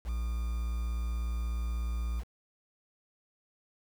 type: tone with quantisation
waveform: triangle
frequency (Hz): 58.27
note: A#1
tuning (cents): 0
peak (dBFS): -28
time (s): 0.04-2.24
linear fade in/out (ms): 50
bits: 8
effects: none